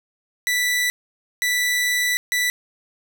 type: tone bursts at uneven times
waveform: sawtooth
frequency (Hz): 1973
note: B6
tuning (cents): -2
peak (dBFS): -15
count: 3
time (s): 0.47-0.9 / 1.42-2.17 / 2.32-2.5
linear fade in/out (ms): 0
effects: none